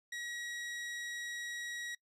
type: tone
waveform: sawtooth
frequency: 1909 Hz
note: A#6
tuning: 41 cents sharp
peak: -36 dBFS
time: 0.12-1.95 s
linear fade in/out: 5 ms
effects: noise-tail reverb RT60 0.1 s tail -24 dB re dry + low-pass 9000 Hz 12 dB/octave